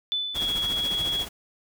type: tone with exponential decay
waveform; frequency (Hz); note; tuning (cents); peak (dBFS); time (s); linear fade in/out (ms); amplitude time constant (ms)
sine; 3499; A7; -10; -22; 0.12-1.04; 0; 200
type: tone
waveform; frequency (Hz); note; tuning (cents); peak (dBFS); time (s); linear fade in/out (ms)
sine; 3339; G#7; +9; -24; 0.34-1.26; 50
type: noise with tremolo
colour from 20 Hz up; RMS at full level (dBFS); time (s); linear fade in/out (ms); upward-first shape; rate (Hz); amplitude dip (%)
pink; -34; 0.34-1.29; 20; sine; 14; 55
effects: none